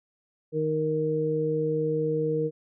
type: harmonic tone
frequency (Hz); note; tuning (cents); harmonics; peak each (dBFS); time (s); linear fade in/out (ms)
155.56; D#3; 0; 1 / 2 / 3; -30 / -32 / -25; 0.52-2.51; 50
effects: none